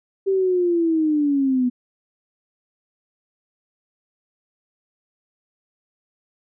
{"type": "linear sweep", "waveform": "sine", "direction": "down", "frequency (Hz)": [392, 244.5], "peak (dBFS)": -16, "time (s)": [0.26, 1.7], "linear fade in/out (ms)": 20, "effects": []}